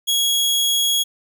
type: tone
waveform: sawtooth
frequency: 3322 Hz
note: G#7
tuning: in tune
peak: -13 dBFS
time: 0.07-1.04 s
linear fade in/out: 20 ms
effects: none